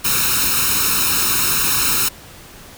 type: noise with comb filter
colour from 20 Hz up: white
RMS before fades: -17 dBFS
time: 0.04-2.09 s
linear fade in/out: 10 ms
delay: 0.75 ms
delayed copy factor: +0.9
effects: pink hiss -40 dBFS RMS until 2.77 s